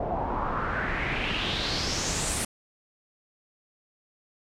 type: noise with low-pass filter sweep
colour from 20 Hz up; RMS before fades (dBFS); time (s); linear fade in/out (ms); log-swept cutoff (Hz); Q
pink; -29; 0-2.45; 5; 670 to 9900; 3.6
effects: none